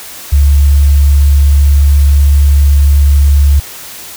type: tone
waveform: sine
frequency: 71 Hz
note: C#2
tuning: 42 cents sharp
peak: -3 dBFS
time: 0.32-3.6 s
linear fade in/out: 10 ms
effects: white hiss -28 dBFS RMS until 4.16 s